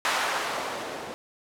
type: noise with low-pass filter sweep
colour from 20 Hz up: violet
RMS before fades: -30 dBFS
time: 0.05-1.14 s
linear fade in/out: 0 ms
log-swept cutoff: 1200 to 430 Hz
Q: 0.97
effects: none